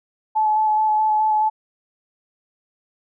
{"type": "tone with vibrato", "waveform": "sine", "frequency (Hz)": 861, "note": "A5", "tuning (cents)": -38, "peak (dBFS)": -15, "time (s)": [0.35, 1.5], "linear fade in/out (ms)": 20, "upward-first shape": "square", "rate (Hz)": 4.7, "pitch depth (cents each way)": 12, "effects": []}